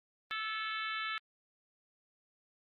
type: harmonic tone with a mistuned harmonic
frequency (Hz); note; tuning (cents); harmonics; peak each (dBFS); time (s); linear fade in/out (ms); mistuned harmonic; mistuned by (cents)
440; A4; 0; 3 / 4 / 5 / 6 / 7 / 8 / 9; -39 / -41 / -43 / -45 / -46 / -47 / -48; 0.31-1.18; 0; 4; -32
effects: Opus 32 kbps